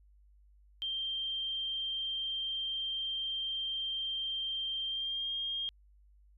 sine tone with pitch glide, 3162 to 3225 Hz, G7 to G7, +14 to +48 cents, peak -33 dBFS, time 0.82-5.69 s, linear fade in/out 0 ms, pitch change +34 cents, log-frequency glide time 4.85-5.32 s, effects added 50 Hz sine -59 dBFS peak until 6.37 s

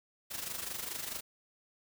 white noise with amplitude modulation, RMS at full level -37 dBFS, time 0.3-1.21 s, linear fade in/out 20 ms, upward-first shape sine, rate 24.7 Hz, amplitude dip 65%, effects none

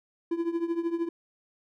triangle tone with tremolo, 336.7 Hz, E4, 37 cents sharp, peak -21 dBFS, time 0.31-1.09 s, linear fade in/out 5 ms, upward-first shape triangle, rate 13 Hz, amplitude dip 85%, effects none

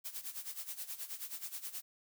blue noise with tremolo, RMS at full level -41 dBFS, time 0.04-1.82 s, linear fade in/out 20 ms, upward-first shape sine, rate 9.4 Hz, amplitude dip 80%, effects none

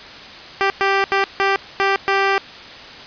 10% pulse tone bursts at uneven times, 392 Hz, G4, in tune, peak -6 dBFS, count 6, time 0.61-0.7 / 0.81-1.04 / 1.12-1.24 / 1.4-1.56 / 1.8-1.96 / 2.08-2.38 s, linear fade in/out 0 ms, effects white hiss -36 dBFS RMS until 3.06 s + resampled to 11025 Hz

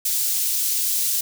white high-pass noise, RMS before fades -22 dBFS, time 0.05-1.21 s, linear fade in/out 5 ms, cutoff 4900 Hz, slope 12 dB/octave, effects none

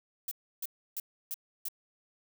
violet noise bursts, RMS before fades -36 dBFS, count 5, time 0.28-1.685 s, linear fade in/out 2 ms, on 33 ms, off 310 ms, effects none

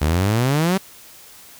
sawtooth exponential sweep, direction up, 71.7 to 197.8 Hz, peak -12 dBFS, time 0.01-0.78 s, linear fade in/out 10 ms, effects white hiss -44 dBFS RMS until 1.59 s

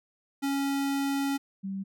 square / sine tone pair in turn, 277.2 / 194.02 Hz, C#4 / G3, 0 / -18 cents, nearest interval tritone, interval 618 cents, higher first, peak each -27 / -31 dBFS, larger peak first, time 0.42-1.38 / 1.63-1.84 s, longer first, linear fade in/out 20 ms, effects none

